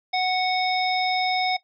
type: harmonic tone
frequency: 740 Hz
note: F#5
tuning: in tune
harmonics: 1 / 3 / 5 / 7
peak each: -22 / -27 / -29 / -30 dBFS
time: 0.13-1.57 s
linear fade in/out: 10 ms
effects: noise-tail reverb RT60 0.1 s tail -17 dB re dry